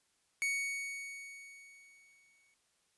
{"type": "tone with exponential decay", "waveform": "45% pulse", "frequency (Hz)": 2230, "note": "C#7", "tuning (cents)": 10, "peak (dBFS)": -30, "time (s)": [0.42, 2.54], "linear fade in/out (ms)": 0, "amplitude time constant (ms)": 460, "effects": ["white hiss -75 dBFS RMS until 2.97 s", "resampled to 24000 Hz"]}